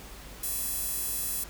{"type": "tone with high-pass filter", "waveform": "square", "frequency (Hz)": 370, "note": "F#4", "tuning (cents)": 0, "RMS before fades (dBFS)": -32, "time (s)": [0.43, 1.44], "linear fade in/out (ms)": 5, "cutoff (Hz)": 11000, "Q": 1, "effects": ["added 50 Hz sine -47 dBFS peak until 1.49 s", "pink hiss -47 dBFS RMS until 1.49 s"]}